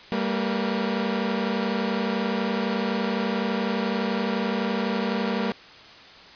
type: tone cluster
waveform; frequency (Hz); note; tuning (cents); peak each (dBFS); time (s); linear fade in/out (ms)
sawtooth; 197.1 / 228.9 / 481.9; G3 / A#3 / B4; +10 / -31 / -43; -23 / -23 / -28; 0.12-5.52; 0
effects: white hiss -46 dBFS RMS until 6.35 s + resampled to 11025 Hz